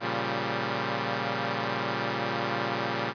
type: chord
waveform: 5% pulse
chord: G half-diminished seventh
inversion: first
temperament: equal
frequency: 116.54 / 138.59 / 174.61 / 196 Hz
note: Bb2 / Db3 / F3 / G3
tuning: 0 / 0 / 0 / 0 cents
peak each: -21 / -22 / -26 / -21 dBFS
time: 0-3.14 s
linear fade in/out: 50 ms
effects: resampled to 11025 Hz